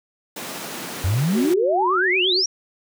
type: high-pass noise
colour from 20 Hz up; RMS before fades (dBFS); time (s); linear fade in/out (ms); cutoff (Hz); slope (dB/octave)
pink; -32; 0.36-1.54; 5; 170; 24
type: exponential sweep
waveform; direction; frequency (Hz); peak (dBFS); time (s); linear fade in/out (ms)
sine; up; 83.8 to 5800; -17; 1.04-2.46; 5
type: tone with vibrato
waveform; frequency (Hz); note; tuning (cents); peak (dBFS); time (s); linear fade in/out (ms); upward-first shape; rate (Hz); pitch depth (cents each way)
sine; 370; F#4; 0; -22; 1.33-2.44; 50; sine; 8.7; 58
effects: none